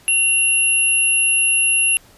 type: tone pair together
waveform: sine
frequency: 2758 / 11032 Hz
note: F7 / F9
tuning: -22 / -22 cents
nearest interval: 2 octaves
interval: 2400 cents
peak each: -16 dBFS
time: 0.08-1.97 s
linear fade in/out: 0 ms
effects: pink hiss -49 dBFS RMS until 2.17 s + resampled to 32000 Hz